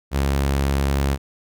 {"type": "tone", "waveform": "sawtooth", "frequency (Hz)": 69.1, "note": "C#2", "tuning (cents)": -5, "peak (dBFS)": -14, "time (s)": [0.11, 1.18], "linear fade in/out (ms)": 50, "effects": []}